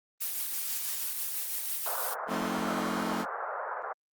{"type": "noise with tremolo", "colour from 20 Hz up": "blue", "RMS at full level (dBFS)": -32, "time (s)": [0.2, 2.15], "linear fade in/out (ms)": 20, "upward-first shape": "sine", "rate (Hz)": 6.1, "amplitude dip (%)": 30}
{"type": "band-pass noise", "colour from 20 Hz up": "white", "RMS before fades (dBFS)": -36, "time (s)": [1.86, 3.93], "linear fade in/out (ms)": 5, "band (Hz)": [480, 1500], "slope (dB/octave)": 48}
{"type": "chord", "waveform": "sawtooth", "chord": "F dominant seventh", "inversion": "none", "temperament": "just", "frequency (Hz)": [174.61, 218.3, 261.9, 314.3], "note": ["F3", "A3", "C4", "Eb4"], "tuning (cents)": [0, -13, 2, 18], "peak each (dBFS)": [-35, -30, -33, -34], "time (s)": [2.27, 3.26], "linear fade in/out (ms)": 50}
{"effects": ["Opus 24 kbps"]}